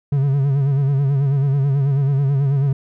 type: tone with vibrato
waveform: triangle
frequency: 138.59 Hz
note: C#3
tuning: in tune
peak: -12 dBFS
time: 0.12-2.73 s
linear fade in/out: 5 ms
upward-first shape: sine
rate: 9.2 Hz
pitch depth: 69 cents each way
effects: none